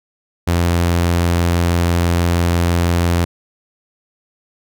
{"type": "tone", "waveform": "sawtooth", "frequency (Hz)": 86.1, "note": "F2", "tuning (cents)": -24, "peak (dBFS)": -9, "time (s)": [0.47, 3.25], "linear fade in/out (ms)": 10, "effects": []}